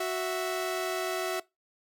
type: tone pair together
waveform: sawtooth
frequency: 370 / 659.3 Hz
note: F#4 / E5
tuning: 0 / 0 cents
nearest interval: minor seventh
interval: 1000 cents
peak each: -28 dBFS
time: 0-1.4 s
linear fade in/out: 5 ms
effects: noise-tail reverb RT60 0.2 s tail -21 dB re dry